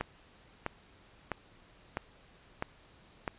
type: click train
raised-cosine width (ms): 0.5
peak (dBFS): -17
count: 6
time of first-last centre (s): 0.01-3.278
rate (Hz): 1.53
effects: pink hiss -60 dBFS RMS until 3.38 s + resampled to 8000 Hz